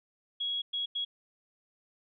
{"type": "tone bursts at uneven times", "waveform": "sine", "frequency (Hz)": 3323, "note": "G#7", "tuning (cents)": 0, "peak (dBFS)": -30, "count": 3, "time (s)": [[0.4, 0.62], [0.73, 0.86], [0.95, 1.05]], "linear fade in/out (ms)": 10, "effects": []}